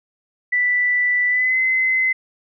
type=tone with pitch glide; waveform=sine; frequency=1975.5 to 2048 Hz; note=B6 to C7; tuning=0 to -38 cents; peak=-15 dBFS; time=0.52-2.13 s; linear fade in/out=10 ms; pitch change=+62 cents; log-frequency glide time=1.28-1.58 s; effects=none